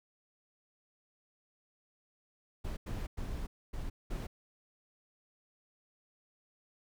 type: noise bursts at uneven times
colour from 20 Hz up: brown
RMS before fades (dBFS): -38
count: 5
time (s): 2.64-2.77 / 2.86-3.07 / 3.17-3.47 / 3.73-3.9 / 4.1-4.27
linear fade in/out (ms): 10
effects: none